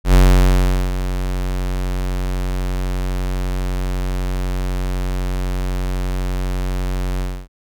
square tone with ADSR envelope, 45.97 Hz, F#1, 10 cents flat, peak -7 dBFS, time 0.04-7.48 s, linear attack 100 ms, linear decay 770 ms, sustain -12 dB, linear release 270 ms, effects none

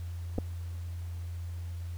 clicks, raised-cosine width 2 ms, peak -20 / -18 dBFS, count 2, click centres 0.382 / 0.386 s, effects added 86 Hz sine -35 dBFS peak until 1.97 s + pink hiss -57 dBFS RMS until 1.97 s

